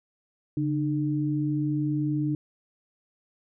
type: tone pair together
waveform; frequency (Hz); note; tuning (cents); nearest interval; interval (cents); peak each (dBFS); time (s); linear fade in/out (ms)
sine; 142.67 / 302.3; D3 / D#4; -50 / -50; octave + minor second; 1300; -27 / -26; 0.57-2.35; 2
effects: none